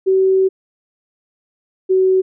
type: tone pair in turn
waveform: sine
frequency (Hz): 380.6 / 376.2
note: F#4 / F#4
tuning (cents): +49 / +29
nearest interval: unison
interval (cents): 20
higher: first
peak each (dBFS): -10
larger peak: neither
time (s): 0.06-0.49 / 1.89-2.22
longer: first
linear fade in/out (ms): 20
effects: none